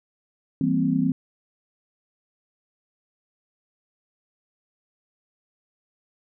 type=chord; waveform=sine; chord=C dominant seventh; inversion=first; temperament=equal; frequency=164.81 / 196 / 233.1 / 261.6 Hz; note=E3 / G3 / Bb3 / C4; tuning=0 / 0 / 0 / 0 cents; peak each=-25 / -27 / -27 / -22 dBFS; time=0.61-1.12 s; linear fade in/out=2 ms; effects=none